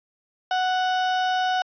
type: tone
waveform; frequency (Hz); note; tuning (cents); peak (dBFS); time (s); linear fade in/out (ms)
35% pulse; 740; F#5; 0; -19; 0.51-1.62; 2
effects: resampled to 11025 Hz + 10-bit